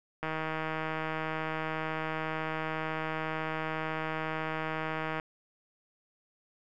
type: click train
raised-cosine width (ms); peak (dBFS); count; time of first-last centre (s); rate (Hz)
0.5; -19; 786; 0.23-5.198; 158
effects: none